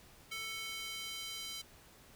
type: tone with high-pass filter sweep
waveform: square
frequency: 443 Hz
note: A4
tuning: 12 cents sharp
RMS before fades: -43 dBFS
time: 0.31-1.62 s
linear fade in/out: 10 ms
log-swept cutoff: 2200 to 3500 Hz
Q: 1.8
effects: pink hiss -60 dBFS RMS until 2.15 s